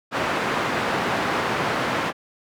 white band-pass noise, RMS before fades -24 dBFS, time 0.11-2.13 s, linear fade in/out 50 ms, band 120 to 1500 Hz, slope 12 dB/octave, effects none

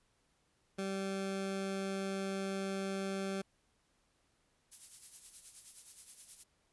20% pulse tone, 194 Hz, G3, 18 cents flat, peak -31 dBFS, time 0.78-3.42 s, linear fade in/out 10 ms
violet noise with tremolo, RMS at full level -46 dBFS, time 4.71-6.44 s, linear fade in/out 20 ms, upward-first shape sine, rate 9.5 Hz, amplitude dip 60%
effects pink hiss -75 dBFS RMS until 6.72 s + resampled to 24000 Hz

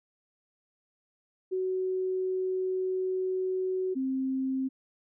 sine tone pair in turn, 373.2 / 263.9 Hz, F#4 / C4, +15 / +15 cents, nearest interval tritone, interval 600 cents, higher first, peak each -27 dBFS, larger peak neither, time 1.51-3.95 / 3.95-4.69 s, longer first, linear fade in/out 20 ms, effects none

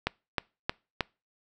click train, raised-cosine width 0.3 ms, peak -10 dBFS, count 4, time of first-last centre 0.07-1.008 s, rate 3.2 Hz, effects noise-tail reverb RT60 0.3 s tail -25 dB re dry

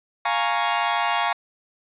sawtooth chord, Bb minor seventh, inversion second, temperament equal, 698.5 / 830.6 / 932.3 / 1108.7 Hz, F5 / Ab5 / Bb5 / Db6, 0 / 0 / 0 / 0 cents, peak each -22 dBFS, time 0.25-1.33 s, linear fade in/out 5 ms, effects resampled to 8000 Hz + 8-bit

